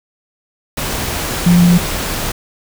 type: tone in noise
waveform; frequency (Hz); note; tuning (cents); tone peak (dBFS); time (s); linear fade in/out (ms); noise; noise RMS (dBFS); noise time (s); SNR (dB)
sine; 174.9; F3; +3; -6; 1.46-1.78; 5; pink; -20; 0.77-2.32; +11
effects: none